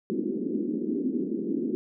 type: band-pass noise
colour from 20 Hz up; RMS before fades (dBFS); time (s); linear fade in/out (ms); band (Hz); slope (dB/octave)
pink; -29; 0.1-1.75; 0; 210 to 380; 48
effects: none